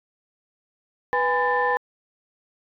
sine tone cluster, 493.3 / 823 / 1011 / 1774 Hz, B4 / G#5 / B5 / A6, -2 / -16 / +40 / +14 cents, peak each -24 dBFS, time 1.13-1.77 s, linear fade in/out 0 ms, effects tanh soft clip ceiling -11 dBFS

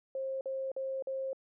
sine tone bursts, 533 Hz, C5, 32 cents sharp, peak -33 dBFS, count 4, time 0.15-1.331 s, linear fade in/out 2 ms, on 260 ms, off 47 ms, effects none

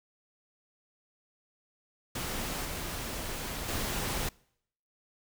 pink noise with level steps, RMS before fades -35 / -37 / -33 dBFS, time 2.15-4.29 s, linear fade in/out 5 ms, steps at 2.65 / 3.68 s, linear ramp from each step 2 ms, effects noise-tail reverb RT60 0.7 s tail -25 dB re dry

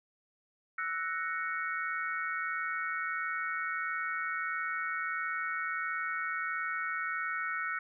sine chord, F# dominant seventh, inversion third, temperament equal, 1318.5 / 1480 / 1864.7 / 2217 Hz, E6 / F#6 / A#6 / C#7, 0 / 0 / 0 / 0 cents, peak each -37 / -36 / -39 / -40 dBFS, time 0.78-7.79 s, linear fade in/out 5 ms, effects none

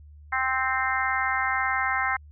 harmonic tone, 261.6 Hz, C4, in tune, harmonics 3 / 4 / 5 / 6 / 7 / 8, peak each -30 / -30 / -30 / -30 / -30 / -30 dBFS, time 0.32-2.17 s, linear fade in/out 10 ms, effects added 74 Hz sine -45 dBFS peak until 2.31 s

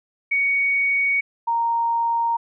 sine tone pair in turn, 2237 / 929.2 Hz, C#7 / A#5, +15 / -6 cents, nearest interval octave + minor third, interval 1521 cents, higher first, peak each -17 / -18 dBFS, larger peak first, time 0.31-1.21 / 1.47-2.37 s, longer neither, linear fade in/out 10 ms, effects none

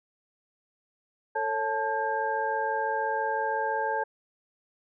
sine tone cluster, 446.1 / 552 / 874 / 1603 Hz, A4 / C#5 / A5 / G6, +24 / -7 / -12 / +38 cents, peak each -33 / -34 / -28 / -33 dBFS, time 1.35-4.04 s, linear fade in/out 10 ms, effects none

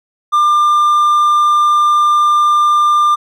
triangle tone, 1196 Hz, D6, 31 cents sharp, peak -6 dBFS, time 0.32-3.16 s, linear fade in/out 20 ms, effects none

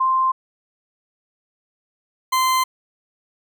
sine / 40% pulse tone pair in turn, 1046.5 / 1035.7 Hz, C6 / C6, 0 / -18 cents, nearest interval unison, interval 18 cents, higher first, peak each -15 dBFS, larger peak neither, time 0-0.32 / 2.32-2.64 s, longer neither, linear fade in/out 10 ms, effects none

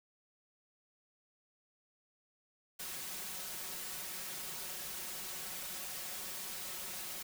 white noise with comb filter, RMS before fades -43 dBFS, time 2.79-7.23 s, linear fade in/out 10 ms, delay 5.4 ms, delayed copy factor +0.8, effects none

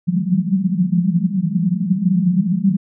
pink band-pass noise, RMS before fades -17 dBFS, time 0.07-2.77 s, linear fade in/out 5 ms, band 170 to 200 Hz, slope 96 dB/octave, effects none

